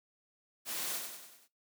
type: noise with echo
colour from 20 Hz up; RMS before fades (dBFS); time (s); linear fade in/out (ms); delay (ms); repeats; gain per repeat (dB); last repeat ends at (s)
white; -38; 0.65-1.01; 50; 95; 5; -5; 1.485
effects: noise-tail reverb RT60 0.2 s tail -19 dB re dry + high-pass 200 Hz 12 dB/octave